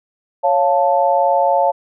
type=chord; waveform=sine; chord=Db augmented; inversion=none; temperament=equal; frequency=554.4 / 698.5 / 880 Hz; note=Db5 / F5 / A5; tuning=0 / 0 / 0 cents; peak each=-16 / -16 / -16 dBFS; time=0.43-1.72 s; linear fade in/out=20 ms; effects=none